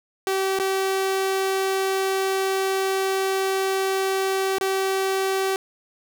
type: tone with dropouts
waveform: sawtooth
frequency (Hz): 384.5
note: G4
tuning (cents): -33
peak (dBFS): -17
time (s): 0.27-5.56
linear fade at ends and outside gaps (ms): 1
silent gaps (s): 0.589-0.598 / 4.584-4.61
effects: none